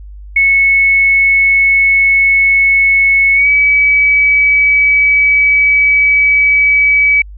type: tone with pitch glide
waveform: sine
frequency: 2201 to 2283 Hz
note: C#7 to D7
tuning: -13 to -50 cents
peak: -6 dBFS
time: 0.36-7.22 s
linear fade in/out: 5 ms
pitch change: +63 cents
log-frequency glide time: 3.34-3.48 s
effects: added 50 Hz sine -28 dBFS peak until 7.37 s

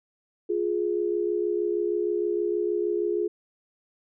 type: tone pair together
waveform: sine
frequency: 351.2 / 417.6 Hz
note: F4 / G#4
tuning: +10 / +10 cents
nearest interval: minor third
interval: 300 cents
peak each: -26 dBFS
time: 0.49-3.28 s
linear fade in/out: 10 ms
effects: none

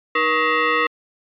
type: tone with frequency modulation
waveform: sine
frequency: 311.1 Hz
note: D#4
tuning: in tune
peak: -15 dBFS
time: 0.15-0.87 s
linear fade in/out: 5 ms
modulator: 790 Hz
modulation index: 2.8
effects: MP3 96 kbps

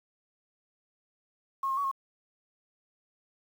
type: tone with pitch steps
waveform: sine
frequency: 1083 / 1069 / 1127 / 1081 Hz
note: C#6 / C6 / C#6 / C#6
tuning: -41 / +37 / +28 / -44 cents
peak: -27 dBFS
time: 1.63-1.914 s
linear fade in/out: 5 ms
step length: 71 ms
effects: 9-bit

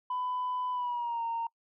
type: tone with pitch glide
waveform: sine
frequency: 1000 to 922.3 Hz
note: B5 to A#5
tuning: +21 to -19 cents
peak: -29 dBFS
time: 0.1-1.47 s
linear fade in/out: 5 ms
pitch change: -140 cents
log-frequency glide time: 0.72-1.23 s
effects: noise-tail reverb RT60 0.1 s tail -26 dB re dry + tanh soft clip ceiling -27 dBFS

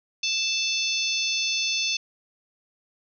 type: harmonic tone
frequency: 880 Hz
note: A5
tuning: in tune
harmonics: 3 / 4 / 5 / 6 / 7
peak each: -28 / -29 / -30 / -31 / -31 dBFS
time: 0.23-1.97 s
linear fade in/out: 5 ms
effects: none

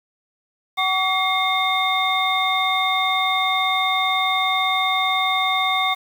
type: tone cluster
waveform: sine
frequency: 753 / 1137 / 2142 / 3635 Hz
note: F#5 / C#6 / C7 / A#7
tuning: +30 / +44 / +40 / -44 cents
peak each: -23 dBFS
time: 0.77-5.95 s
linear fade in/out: 20 ms
effects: 7-bit

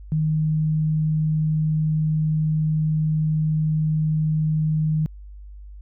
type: tone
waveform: sine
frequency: 155.56 Hz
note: D#3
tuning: in tune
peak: -18 dBFS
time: 0.12-5.06 s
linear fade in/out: 0 ms
effects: added 50 Hz sine -37 dBFS peak until 5.81 s

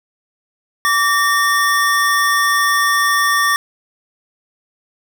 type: tone pair together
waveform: square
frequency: 1156 / 1830 Hz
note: D6 / A#6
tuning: -28 / -32 cents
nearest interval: minor sixth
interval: 796 cents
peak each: -16 dBFS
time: 0.85-3.56 s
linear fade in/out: 0 ms
effects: none

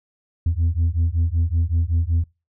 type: beating tone pair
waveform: sine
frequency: 80.9 / 86.2 Hz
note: E2 / F2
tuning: -32 / -22 cents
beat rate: 5.3 Hz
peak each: -18 dBFS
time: 0.46-2.24 s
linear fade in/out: 5 ms
effects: noise-tail reverb RT60 0.3 s tail -26 dB re dry + tanh soft clip ceiling -14 dBFS

